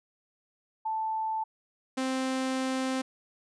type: tone pair in turn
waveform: sine / sawtooth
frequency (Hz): 880 / 261.6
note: A5 / C4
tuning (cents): 0 / 0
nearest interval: octave + major sixth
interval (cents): 2100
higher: first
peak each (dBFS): -28 / -24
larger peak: second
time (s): 0.85-1.44 / 1.97-3.02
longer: second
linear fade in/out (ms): 10
effects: resampled to 22050 Hz